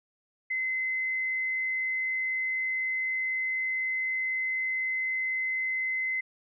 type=tone; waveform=sine; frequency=2051 Hz; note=C7; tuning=35 cents flat; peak=-27 dBFS; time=0.5-6.21 s; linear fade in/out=10 ms; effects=none